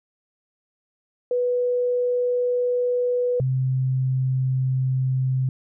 sine tone pair in turn, 492.1 / 130.34 Hz, B4 / C3, -6 / -6 cents, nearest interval octave + major seventh, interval 2300 cents, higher first, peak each -19 dBFS, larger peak neither, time 1.31-3.4 / 3.4-5.49 s, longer neither, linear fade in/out 2 ms, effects none

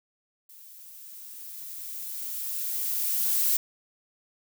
violet noise with level ramp, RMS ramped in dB -50 to -23 dBFS, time 0.49-3.57 s, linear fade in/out 5 ms, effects none

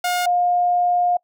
sawtooth / sine tone pair in turn, 715 / 710.1 Hz, F5 / F5, +41 / +29 cents, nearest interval unison, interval 12 cents, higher first, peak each -15 dBFS, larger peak neither, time 0.04-0.26 / 0.26-1.17 s, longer second, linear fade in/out 5 ms, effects noise-tail reverb RT60 0.1 s tail -26 dB re dry

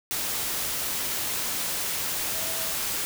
sine tone in noise, 650 Hz, E5, 24 cents flat, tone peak -40 dBFS, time 2.34-2.72 s, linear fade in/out 0 ms, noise white, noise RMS -29 dBFS, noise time 0.11-3.05 s, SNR -14 dB, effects none

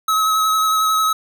square tone with vibrato, 1283 Hz, E6, 47 cents flat, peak -15 dBFS, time 0.08-1.13 s, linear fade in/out 5 ms, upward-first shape sine, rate 11 Hz, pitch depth 17 cents each way, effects none

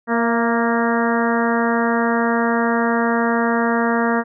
harmonic tone with a mistuned harmonic, 233.1 Hz, A#3, in tune, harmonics 1 / 2 / 3 / 4 / 5 / 6 / 7 / 8, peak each -19 / -22 / -24 / -25 / -26 / -27 / -27 / -28 dBFS, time 0.07-4.24 s, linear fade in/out 50 ms, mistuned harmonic 3, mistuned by -28 cents, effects none

